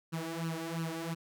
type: tone with flanger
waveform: sawtooth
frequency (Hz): 164.3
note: E3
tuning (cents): -5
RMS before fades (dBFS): -37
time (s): 0.12-1.15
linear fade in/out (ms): 20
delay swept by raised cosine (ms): 0.69 to 3.59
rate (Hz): 2.9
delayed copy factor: +0.8
effects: none